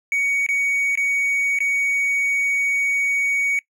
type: tone with dropouts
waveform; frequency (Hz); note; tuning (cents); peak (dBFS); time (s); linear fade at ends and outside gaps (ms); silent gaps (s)
triangle; 2243; C#7; +20; -16; 0.12-3.59; 1; 0.464-0.488 / 0.954-0.974 / 1.588-1.604
effects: noise-tail reverb RT60 0.1 s tail -21 dB re dry